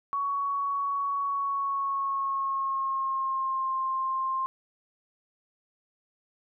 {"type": "tone with pitch glide", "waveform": "sine", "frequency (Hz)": [1119, 1056.2], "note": ["C#6", "C6"], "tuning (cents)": [16, 16], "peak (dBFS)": -26, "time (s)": [0.13, 4.46], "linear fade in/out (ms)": 0, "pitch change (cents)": -100, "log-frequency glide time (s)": [1.25, 3.75], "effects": []}